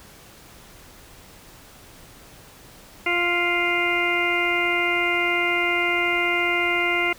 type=harmonic tone; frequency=349.2 Hz; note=F4; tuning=in tune; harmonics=1 / 2 / 3 / 4 / 6 / 7 / 8; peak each=-27 / -29 / -32 / -29 / -22 / -30 / -30 dBFS; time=3.06-7.13 s; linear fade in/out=5 ms; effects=pink hiss -47 dBFS RMS until 7.18 s